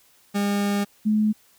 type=tone pair in turn; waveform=40% pulse / sine; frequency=202.4 / 213.8 Hz; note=G#3 / A3; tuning=-44 / -49 cents; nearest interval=minor second; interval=95 cents; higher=second; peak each=-20 / -17 dBFS; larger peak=second; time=0.34-0.85 / 1.05-1.33 s; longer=first; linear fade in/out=20 ms; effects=white hiss -58 dBFS RMS until 1.58 s